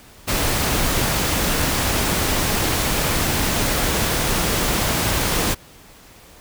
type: noise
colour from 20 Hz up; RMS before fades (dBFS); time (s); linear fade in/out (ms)
pink; -20; 0.27-5.55; 20
effects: pink hiss -46 dBFS RMS until 6.4 s